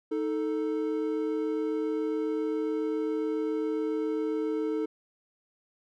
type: tone pair together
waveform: triangle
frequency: 312.7 / 440 Hz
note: D#4 / A4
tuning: +9 / 0 cents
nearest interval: tritone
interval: 591 cents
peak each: -28 dBFS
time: 0.11-4.86 s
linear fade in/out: 10 ms
effects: none